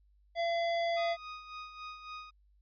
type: tone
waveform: square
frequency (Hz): 679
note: F5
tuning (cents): -49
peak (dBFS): -30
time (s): 0.35-1.17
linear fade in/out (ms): 50
type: tone with tremolo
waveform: sawtooth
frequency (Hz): 1245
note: D#6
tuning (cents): +1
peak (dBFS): -37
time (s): 0.96-2.31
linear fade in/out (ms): 20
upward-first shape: sine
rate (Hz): 3.6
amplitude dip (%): 60
effects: added 50 Hz sine -63 dBFS peak until 2.61 s + resampled to 11025 Hz